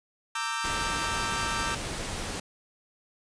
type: chord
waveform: sawtooth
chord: E half-diminished seventh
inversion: second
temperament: equal with one note detuned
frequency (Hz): 920 / 1174.7 / 1318.5 / 1568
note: Bb5 / D6 / E6 / G6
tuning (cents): -23 / 0 / 0 / 0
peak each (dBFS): -31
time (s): 0.35-1.75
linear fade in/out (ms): 5
type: noise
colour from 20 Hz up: pink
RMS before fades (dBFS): -34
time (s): 0.64-2.4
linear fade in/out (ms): 5
effects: resampled to 22050 Hz